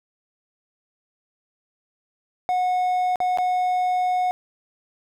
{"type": "tone with dropouts", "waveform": "triangle", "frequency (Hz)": 730, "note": "F#5", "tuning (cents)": -24, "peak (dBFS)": -17, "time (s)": [2.49, 4.31], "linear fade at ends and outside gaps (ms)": 0, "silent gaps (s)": [[3.158, 3.203], [3.374, 3.385]], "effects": []}